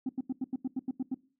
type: tone bursts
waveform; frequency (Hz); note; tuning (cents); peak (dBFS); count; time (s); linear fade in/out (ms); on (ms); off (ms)
sine; 260.3; C4; -9; -27; 10; 0.06-1.145; 5; 32; 85
effects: noise-tail reverb RT60 0.4 s tail -19 dB re dry + tanh soft clip ceiling -27 dBFS